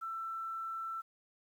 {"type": "tone with quantisation", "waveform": "sine", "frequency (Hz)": 1335, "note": "E6", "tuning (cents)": 22, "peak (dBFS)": -37, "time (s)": [0.01, 1.02], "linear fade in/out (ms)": 20, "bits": 11, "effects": []}